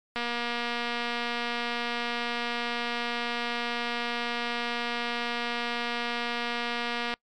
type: click train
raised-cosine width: 0.3 ms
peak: -15 dBFS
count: 1662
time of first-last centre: 0.16-7.139 s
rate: 238 Hz
effects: noise-tail reverb RT60 0.1 s tail -25 dB re dry + MP3 96 kbps